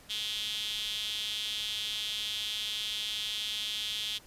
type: tone with high-pass filter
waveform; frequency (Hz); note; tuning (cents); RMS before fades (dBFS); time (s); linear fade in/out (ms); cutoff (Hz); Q
sawtooth; 212.2; G#3; +38; -35; 0.09-4.19; 20; 3300; 6.8
effects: pink hiss -56 dBFS RMS until 4.26 s + resampled to 32000 Hz